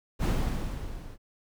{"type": "noise with level ramp", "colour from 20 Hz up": "brown", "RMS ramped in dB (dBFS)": [-22, -44], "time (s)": [0.19, 1.18], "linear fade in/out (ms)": 50, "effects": []}